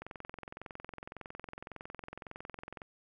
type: click train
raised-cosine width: 0.5 ms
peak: -28 dBFS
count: 62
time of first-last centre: 0.02-2.818 s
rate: 21.8 Hz
effects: none